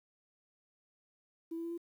sine tone with pitch steps, 329.6 / 333.2 / 336.9 / 340.6 Hz, E4 / E4 / E4 / F4, 0 / +19 / +38 / -43 cents, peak -36 dBFS, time 1.51-1.778 s, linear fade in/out 10 ms, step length 67 ms, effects tanh soft clip ceiling -32 dBFS + 11-bit

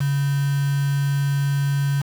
sine tone with quantisation, 140.5 Hz, C#3, 24 cents sharp, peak -18 dBFS, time 0-2.02 s, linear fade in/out 10 ms, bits 5, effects none

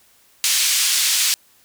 white band-pass noise, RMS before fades -18 dBFS, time 0.44-1.34 s, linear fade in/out 0 ms, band 2600 to 7900 Hz, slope 12 dB/octave, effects white hiss -55 dBFS RMS until 1.64 s

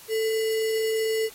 sine tone with sample-and-hold, 441.8 Hz, A4, 7 cents sharp, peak -22 dBFS, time 0.08-1.3 s, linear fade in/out 50 ms, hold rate 2450 Hz, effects white hiss -47 dBFS RMS until 1.34 s + AAC 48 kbps

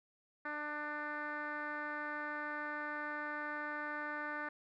10% pulse tone with low-pass filter, 297.8 Hz, D4, 24 cents sharp, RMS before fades -41 dBFS, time 0.45-4.49 s, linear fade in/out 5 ms, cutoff 1700 Hz, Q 3.3, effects none

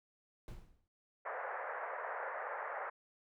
brown noise with exponential decay, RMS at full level -42 dBFS, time 0.48-0.88 s, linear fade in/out 1 ms, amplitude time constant 86 ms
pink band-pass noise, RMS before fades -42 dBFS, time 1.25-2.9 s, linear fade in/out 10 ms, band 500 to 1900 Hz, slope 48 dB/octave
effects none

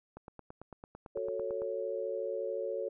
click train, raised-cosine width 1 ms, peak -32 dBFS, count 14, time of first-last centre 0.17-1.619 s, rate 8.97 Hz
sine chord, F# minor, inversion none, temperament just, 370 / 444 / 555 Hz, F#4 / A4 / C#5, 0 / +16 / +2 cents, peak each -40 / -37 / -36 dBFS, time 1.15-2.89 s, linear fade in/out 10 ms
effects none

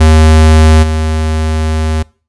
square tone with level steps, 78.6 Hz, D#2, 18 cents sharp, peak -3 / -11 dBFS, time 0-2.03 s, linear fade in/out 10 ms, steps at 0.82 s, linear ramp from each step 20 ms, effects noise-tail reverb RT60 0.4 s tail -24 dB re dry + resampled to 24000 Hz

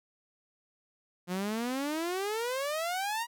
sawtooth exponential sweep, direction up, 174.61 to 965 Hz, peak -27 dBFS, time 1.27-3.27 s, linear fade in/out 50 ms, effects none

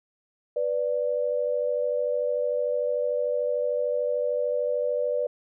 sine tone pair together, 493.9 / 587.3 Hz, B4 / D5, 0 / 0 cents, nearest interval minor third, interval 300 cents, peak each -26 dBFS, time 0.56-5.27 s, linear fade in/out 5 ms, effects none

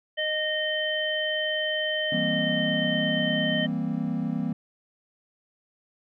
harmonic tone, 617 Hz, D#5, 15 cents flat, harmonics 1 / 3 / 5, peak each -29 / -29 / -29 dBFS, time 0.17-3.67 s, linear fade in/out 20 ms
triangle chord, C dominant seventh, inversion first, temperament equal, 164.81 / 196 / 233.1 / 261.6 Hz, E3 / G3 / Bb3 / C4, 0 / 0 / 0 / 0 cents, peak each -29 / -30 / -28 / -30 dBFS, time 2.12-4.53 s, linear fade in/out 5 ms
effects none

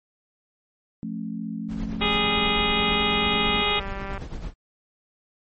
sine chord, F augmented, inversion none, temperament just, 174.61 / 218.3 / 272.8 Hz, F3 / A3 / C#4, 0 / -13 / -28 cents, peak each -34 / -30 / -36 dBFS, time 1.03-3.63 s, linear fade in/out 0 ms
brown noise with tremolo, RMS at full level -31 dBFS, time 1.68-4.54 s, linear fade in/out 50 ms, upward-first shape sine, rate 9.1 Hz, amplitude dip 60%
click train, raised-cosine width 0.5 ms, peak -20 dBFS, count 426, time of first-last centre 2.01-4.178 s, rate 196 Hz
harmonic tone, 414.4 Hz, G#4, 4 cents flat, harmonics 1 / 2 / 3 / 5 / 6 / 7 / 8 / 9, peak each -29 / -29 / -29 / -29 / -29 / -29 / -29 / -29 dBFS, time 2.01-3.8 s, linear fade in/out 10 ms
effects MP3 32 kbps

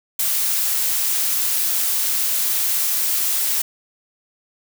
blue noise, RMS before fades -20 dBFS, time 0.19-3.62 s, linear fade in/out 5 ms, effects none

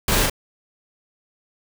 pink noise with echo, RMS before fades -20 dBFS, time 0.08-0.26 s, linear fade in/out 2 ms, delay 38 ms, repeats 1, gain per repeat -2 dB, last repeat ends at 0.298 s, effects none

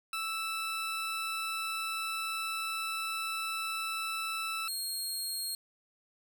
20% pulse tone pair in turn, 1318.5 / 4255 Hz, E6 / C8, 0 / +28 cents, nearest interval octave + minor sixth, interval 2028 cents, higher second, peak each -28 dBFS, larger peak neither, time 0.13-4.68 / 4.68-5.55 s, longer first, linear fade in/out 2 ms, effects 9-bit

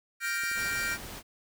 45% pulse chord, G minor seventh, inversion third, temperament equal, 1396.9 / 1568 / 1864.7 / 2349 Hz, F6 / G6 / Bb6 / D7, 0 / 0 / 0 / 0 cents, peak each -35 dBFS, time 0.2-0.98 s, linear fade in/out 50 ms
clicks, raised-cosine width 2 ms, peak -36 dBFS, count 6, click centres 0.436 / 0.515 / 0.578 / 0.629 / 0.66 / 0.804 s
pink noise, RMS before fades -42 dBFS, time 0.54-1.23 s, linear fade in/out 50 ms
effects none

